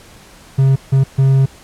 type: tone bursts at uneven times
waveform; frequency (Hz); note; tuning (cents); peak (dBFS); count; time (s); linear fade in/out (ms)
triangle; 134.7; C#3; -49; -6; 3; 0.58-0.76 / 0.92-1.04 / 1.18-1.46; 10
effects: pink hiss -42 dBFS RMS until 1.63 s + low-pass 11000 Hz 12 dB/octave